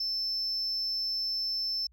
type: tone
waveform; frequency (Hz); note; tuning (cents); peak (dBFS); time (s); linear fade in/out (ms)
sine; 5300; E8; +9; -27; 0-1.87; 5
effects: tanh soft clip ceiling -27 dBFS + added 60 Hz sine -58 dBFS peak until 1.92 s